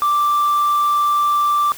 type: tone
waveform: sine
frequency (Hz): 1174.7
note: D6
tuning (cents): 0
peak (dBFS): -11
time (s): 0.02-1.72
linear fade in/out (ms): 0
effects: tanh soft clip ceiling -12 dBFS + white hiss -36 dBFS RMS until 1.77 s